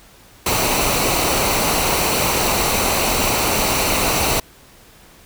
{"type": "noise with comb filter", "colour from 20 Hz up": "pink", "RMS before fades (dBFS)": -18, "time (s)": [0.46, 4.4], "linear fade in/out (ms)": 5, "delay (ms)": 0.59, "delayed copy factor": -0.5, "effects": ["pink hiss -47 dBFS RMS until 5.25 s"]}